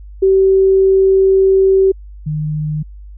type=tone pair in turn; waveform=sine; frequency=384.1 / 152.43 Hz; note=G4 / D#3; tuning=-35 / -35 cents; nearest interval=octave + major third; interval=1600 cents; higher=first; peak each=-7 / -16 dBFS; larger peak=first; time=0.22-1.92 / 2.26-2.83 s; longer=first; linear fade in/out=10 ms; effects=added 50 Hz sine -31 dBFS peak until 3.17 s